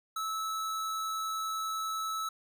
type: tone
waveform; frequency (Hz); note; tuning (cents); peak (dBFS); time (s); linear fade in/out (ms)
square; 1305; E6; -18; -33; 0.16-2.29; 5
effects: none